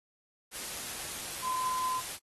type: tone in noise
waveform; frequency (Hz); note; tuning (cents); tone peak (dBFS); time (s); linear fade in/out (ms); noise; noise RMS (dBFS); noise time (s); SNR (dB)
sine; 1023; C6; -39; -30; 1.42-2.02; 50; white; -39; 0.51-2.19; +6
effects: AAC 32 kbps